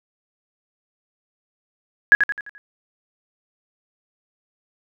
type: tone with echo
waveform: sine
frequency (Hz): 1669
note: G#6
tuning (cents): +8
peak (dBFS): -6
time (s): 2.12-2.15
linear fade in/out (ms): 0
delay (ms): 86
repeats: 5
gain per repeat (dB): -7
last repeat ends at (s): 2.58
effects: none